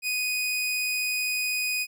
sawtooth tone, 2489 Hz, D#7, in tune, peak -22 dBFS, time 0.02-1.87 s, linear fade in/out 50 ms, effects none

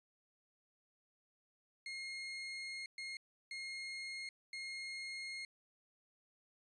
30% pulse tone bursts at uneven times, 2143 Hz, C7, 41 cents sharp, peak -40 dBFS, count 4, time 1.86-2.86 / 2.98-3.17 / 3.51-4.29 / 4.53-5.45 s, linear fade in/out 2 ms, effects resampled to 22050 Hz

